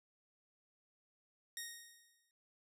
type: tone with exponential decay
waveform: 10% pulse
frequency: 1864.7 Hz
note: A#6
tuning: in tune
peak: -32 dBFS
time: 1.57-2.31 s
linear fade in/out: 1 ms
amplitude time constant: 160 ms
effects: noise-tail reverb RT60 0.4 s tail -25 dB re dry